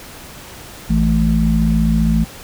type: harmonic tone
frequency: 55 Hz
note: A1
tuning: in tune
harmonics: 1 / 3 / 4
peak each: -16 / -16 / -16 dBFS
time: 0.89-2.25 s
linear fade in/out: 20 ms
effects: pink hiss -36 dBFS RMS until 2.43 s